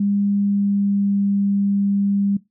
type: tone with pitch glide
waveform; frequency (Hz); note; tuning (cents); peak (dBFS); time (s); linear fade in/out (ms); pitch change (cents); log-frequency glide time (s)
sine; 201.6 to 199.86; G3 to G3; +49 to +34; -16; 0-2.37; 5; -15; 0.33-1.2
effects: noise-tail reverb RT60 0.2 s tail -20 dB re dry